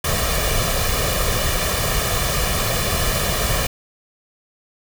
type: noise with comb filter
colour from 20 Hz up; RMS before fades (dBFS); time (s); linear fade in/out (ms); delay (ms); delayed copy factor
pink; -20; 0.04-3.67; 5; 1.7; +0.65
effects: none